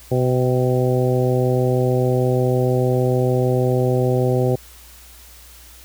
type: harmonic tone with a mistuned harmonic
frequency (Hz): 126.5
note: B2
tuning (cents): +42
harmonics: 1 / 2 / 3 / 4 / 5 / 6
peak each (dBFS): -18 / -25 / -21 / -22 / -28 / -30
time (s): 0.11-4.56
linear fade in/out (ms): 10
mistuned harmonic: 6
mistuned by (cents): +42
effects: added 60 Hz sine -45 dBFS peak until 5.84 s + white hiss -45 dBFS RMS until 5.84 s